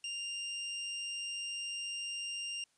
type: tone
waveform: sawtooth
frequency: 2794 Hz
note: F7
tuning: in tune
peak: -34 dBFS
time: 0.04-2.64 s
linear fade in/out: 2 ms
effects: white hiss -73 dBFS RMS until 2.77 s + resampled to 22050 Hz